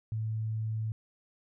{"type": "tone", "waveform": "sine", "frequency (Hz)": 110, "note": "A2", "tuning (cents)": 0, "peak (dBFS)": -30, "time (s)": [0.12, 0.92], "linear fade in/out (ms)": 0, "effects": []}